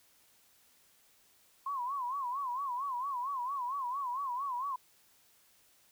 sine tone with vibrato, 1046.5 Hz, C6, in tune, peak -33 dBFS, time 1.66-4.76 s, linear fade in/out 5 ms, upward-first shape sine, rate 4.4 Hz, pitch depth 150 cents each way, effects white hiss -66 dBFS RMS until 5.91 s

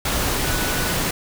sine tone in noise, 1480 Hz, F#6, in tune, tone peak -31 dBFS, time 0.44-0.93 s, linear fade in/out 5 ms, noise pink, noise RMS -22 dBFS, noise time 0.05-1.11 s, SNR -12 dB, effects none

